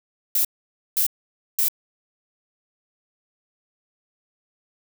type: noise bursts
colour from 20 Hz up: violet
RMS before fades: -20 dBFS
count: 3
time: 0.35-1.684 s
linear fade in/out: 2 ms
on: 98 ms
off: 520 ms
effects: none